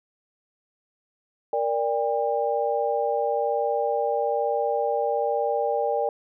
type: chord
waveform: sine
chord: G minor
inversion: first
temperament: equal with one note detuned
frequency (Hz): 466.2 / 587.3 / 801.9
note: Bb4 / D5 / G5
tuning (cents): 0 / 0 / +39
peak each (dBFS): -26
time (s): 1.53-6.09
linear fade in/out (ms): 2
effects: none